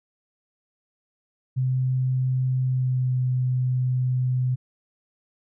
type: tone with pitch glide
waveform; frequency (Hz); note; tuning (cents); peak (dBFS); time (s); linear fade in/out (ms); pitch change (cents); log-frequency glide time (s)
sine; 129 to 127.08; C3 to B2; -24 to +50; -20; 1.56-4.56; 20; -26; 2.56-3.2
effects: none